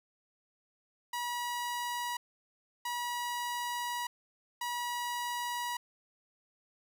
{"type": "tone bursts at uneven times", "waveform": "sawtooth", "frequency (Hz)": 966, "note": "B5", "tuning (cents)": -39, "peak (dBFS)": -30, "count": 3, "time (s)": [[1.13, 2.17], [2.85, 4.07], [4.61, 5.77]], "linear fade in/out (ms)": 5, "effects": []}